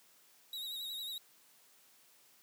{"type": "tone with vibrato", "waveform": "45% pulse", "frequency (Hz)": 3816, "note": "A#7", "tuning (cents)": 40, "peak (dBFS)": -39, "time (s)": [0.53, 1.18], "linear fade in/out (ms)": 2, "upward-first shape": "triangle", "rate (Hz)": 11, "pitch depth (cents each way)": 67, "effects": ["white hiss -65 dBFS RMS until 2.42 s", "high-pass 150 Hz 12 dB/octave"]}